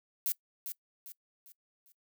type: noise with echo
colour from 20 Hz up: violet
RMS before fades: -31 dBFS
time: 0.26-0.32 s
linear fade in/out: 0 ms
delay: 400 ms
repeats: 4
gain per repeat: -8 dB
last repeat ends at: 1.92 s
effects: noise-tail reverb RT60 0.1 s tail -21 dB re dry